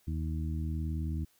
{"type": "harmonic tone", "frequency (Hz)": 79.1, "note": "D#2", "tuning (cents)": 29, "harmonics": [1, 2, 3, 4], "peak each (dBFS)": [-32, -38, -42, -44], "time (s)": [0.07, 1.25], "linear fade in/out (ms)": 10, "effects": ["white hiss -68 dBFS RMS until 1.39 s"]}